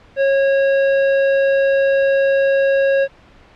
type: tone with hard clipping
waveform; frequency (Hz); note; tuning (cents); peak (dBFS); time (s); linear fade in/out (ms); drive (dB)
triangle; 547; C#5; -23; -14; 0.16-3.08; 50; 16
effects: pink hiss -47 dBFS RMS until 3.55 s + low-pass 3000 Hz 12 dB/octave